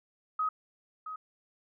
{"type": "tone with echo", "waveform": "sine", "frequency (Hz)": 1263, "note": "D#6", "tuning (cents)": 26, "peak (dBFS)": -27, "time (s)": [0.39, 0.49], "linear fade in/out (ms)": 5, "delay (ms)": 670, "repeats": 1, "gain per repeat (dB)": -10, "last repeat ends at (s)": 1.16, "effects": []}